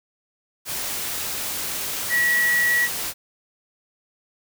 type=tone in noise; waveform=sine; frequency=1928 Hz; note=B6; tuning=42 cents flat; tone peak=-17 dBFS; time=2.09-2.89 s; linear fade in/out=50 ms; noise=white; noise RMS=-28 dBFS; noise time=0.65-3.14 s; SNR=+8 dB; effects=none